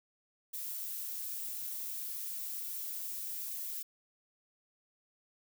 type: noise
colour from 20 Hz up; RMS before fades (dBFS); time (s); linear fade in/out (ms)
violet; -40; 0.53-3.83; 10
effects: none